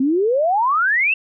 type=exponential sweep; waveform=sine; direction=up; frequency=253.2 to 2748 Hz; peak=-14 dBFS; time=0-1.14 s; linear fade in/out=5 ms; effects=none